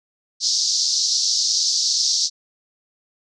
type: band-pass noise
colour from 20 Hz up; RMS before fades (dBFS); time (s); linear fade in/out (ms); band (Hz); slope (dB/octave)
white; -20; 0.4-2.3; 50; 4300 to 6000; 48
effects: none